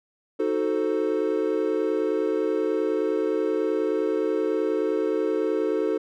triangle chord, D# diminished seventh, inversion none, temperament equal, 311.1 / 370 / 440 / 523.3 Hz, D#4 / F#4 / A4 / C5, 0 / 0 / 0 / 0 cents, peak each -26 / -26 / -23 / -29 dBFS, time 0.39-5.98 s, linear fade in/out 10 ms, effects none

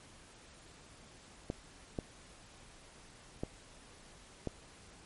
clicks, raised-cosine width 2 ms, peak -22 dBFS, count 4, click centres 1.501 / 1.988 / 3.435 / 4.473 s, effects pink hiss -57 dBFS RMS until 5.05 s + MP3 48 kbps

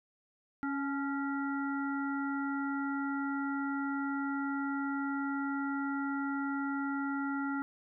harmonic tone with a mistuned harmonic, 277.2 Hz, C#4, in tune, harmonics 1 / 3 / 5 / 7, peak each -33 / -42 / -38 / -48 dBFS, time 0.63-7.62 s, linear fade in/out 0 ms, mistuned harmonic 3, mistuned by +33 cents, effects none

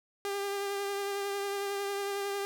sawtooth tone with vibrato, 399.8 Hz, G4, 34 cents sharp, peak -28 dBFS, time 0.25-2.45 s, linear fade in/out 0 ms, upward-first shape triangle, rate 11 Hz, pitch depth 23 cents each way, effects none

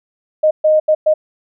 sine tone bursts at uneven times, 619 Hz, D#5, 9 cents flat, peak -8 dBFS, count 4, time 0.43-0.51 / 0.64-0.8 / 0.88-0.95 / 1.06-1.14 s, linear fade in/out 10 ms, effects none

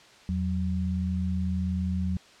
sine tone pair together, 83.54 / 184.9 Hz, E2 / F#3, +24 / -1 cents, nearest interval octave + major second, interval 1375 cents, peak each -28 dBFS, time 0.29-2.17 s, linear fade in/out 0 ms, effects white hiss -53 dBFS RMS until 2.4 s + low-pass 5000 Hz 12 dB/octave

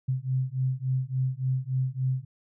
sine beating tone pair, 128.5 / 132 Hz, C3 / C3, -31 / +16 cents, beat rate 3.5 Hz, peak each -28 dBFS, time 0.08-2.25 s, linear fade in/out 10 ms, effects none

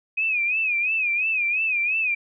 sine tone with vibrato, 2500 Hz, D#7, 8 cents sharp, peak -20 dBFS, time 0.17-2.15 s, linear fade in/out 10 ms, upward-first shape sine, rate 2.9 Hz, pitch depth 110 cents each way, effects none

